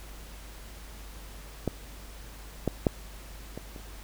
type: clicks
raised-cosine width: 2 ms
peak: -13 / -12 / -8 / -23 / -29 dBFS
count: 5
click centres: 1.677 / 2.677 / 2.868 / 3.576 / 3.762 s
effects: added 50 Hz sine -44 dBFS peak until 4.03 s + pink hiss -49 dBFS RMS until 4.03 s